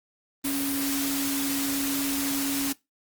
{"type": "tone in noise", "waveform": "sine", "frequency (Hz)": 277.2, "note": "C#4", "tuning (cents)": 0, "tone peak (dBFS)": -27, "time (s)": [0.44, 2.73], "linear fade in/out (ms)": 10, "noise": "white", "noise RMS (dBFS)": -30, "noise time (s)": [0.44, 2.73], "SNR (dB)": 0, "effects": ["noise-tail reverb RT60 0.2 s tail -21 dB re dry", "Opus 32 kbps"]}